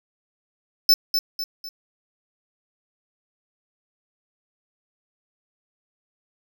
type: tone with echo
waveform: square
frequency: 5274 Hz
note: E8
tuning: in tune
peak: -12 dBFS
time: 0.89-0.94 s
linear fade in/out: 2 ms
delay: 250 ms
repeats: 3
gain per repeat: -7 dB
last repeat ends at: 1.69 s
effects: none